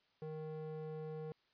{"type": "tone with band-pass filter", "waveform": "square", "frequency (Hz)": 155.8, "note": "D#3", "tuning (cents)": 3, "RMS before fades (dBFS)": -45, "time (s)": [0.22, 1.32], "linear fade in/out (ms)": 0, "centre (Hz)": 380, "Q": 2.3, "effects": ["white hiss -75 dBFS RMS until 1.53 s", "resampled to 11025 Hz"]}